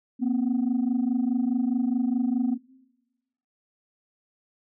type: tone pair together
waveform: sine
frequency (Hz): 236.8 / 261.6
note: A#3 / C4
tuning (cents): +27 / 0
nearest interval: major second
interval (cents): 173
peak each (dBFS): -23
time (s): 0.19-2.58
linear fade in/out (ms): 50
effects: noise-tail reverb RT60 1.0 s tail -22 dB re dry + tanh soft clip ceiling -18 dBFS